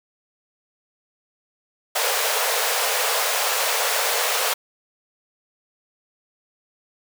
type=high-pass noise; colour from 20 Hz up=pink; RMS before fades=-22 dBFS; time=1.95-4.54 s; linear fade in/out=10 ms; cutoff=440 Hz; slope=96 dB/octave; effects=none